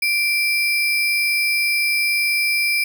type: tone with sample-and-hold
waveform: sine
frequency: 2349 Hz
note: D7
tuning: in tune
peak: -16 dBFS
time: 0.02-2.84 s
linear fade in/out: 5 ms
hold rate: 7350 Hz
effects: none